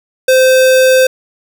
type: tone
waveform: square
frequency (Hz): 518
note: C5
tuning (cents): -17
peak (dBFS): -6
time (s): 0.28-1.07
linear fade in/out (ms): 5
effects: none